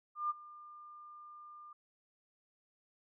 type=tone with ADSR envelope; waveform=sine; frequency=1200 Hz; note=D6; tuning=37 cents sharp; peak=-30 dBFS; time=0.15-1.73 s; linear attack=150 ms; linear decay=24 ms; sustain=-20 dB; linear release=4 ms; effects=none